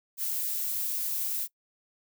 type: noise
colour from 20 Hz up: violet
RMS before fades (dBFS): -31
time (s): 0.17-1.48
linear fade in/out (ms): 50
effects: noise-tail reverb RT60 0.1 s tail -22 dB re dry